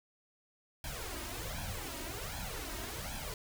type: noise with flanger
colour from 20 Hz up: pink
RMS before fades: -41 dBFS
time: 0.84-3.34 s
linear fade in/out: 2 ms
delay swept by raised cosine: 1.2 to 3.2 ms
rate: 1.3 Hz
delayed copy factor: +0.8
effects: none